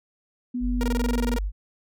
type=tone with pitch glide; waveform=sine; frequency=246.9 to 242 Hz; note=B3 to B3; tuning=0 to -35 cents; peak=-25 dBFS; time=0.54-1.37 s; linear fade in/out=10 ms; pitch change=-35 cents; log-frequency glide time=0.68-1.24 s
type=tone; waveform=sine; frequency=49 Hz; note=G1; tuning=in tune; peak=-24 dBFS; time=0.6-1.52 s; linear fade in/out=50 ms
type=tone bursts; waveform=sawtooth; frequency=471 Hz; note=A#4; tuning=18 cents sharp; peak=-23 dBFS; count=13; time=0.81-1.385 s; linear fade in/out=0 ms; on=23 ms; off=23 ms
effects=none